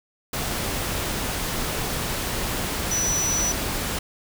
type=tone in noise; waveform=sine; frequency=5920 Hz; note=F#8; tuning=in tune; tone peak=-22 dBFS; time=2.91-3.52 s; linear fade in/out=5 ms; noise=pink; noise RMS=-27 dBFS; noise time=0.33-3.99 s; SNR=+2 dB; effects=none